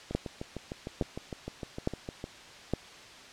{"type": "two click trains", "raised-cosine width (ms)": 2, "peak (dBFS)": [-14, -23], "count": [4, 15], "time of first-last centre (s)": [[0.15, 2.736], [0.11, 2.241]], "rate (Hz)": [1.16, 6.57], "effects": ["white hiss -49 dBFS RMS until 3.32 s", "low-pass 5000 Hz 12 dB/octave"]}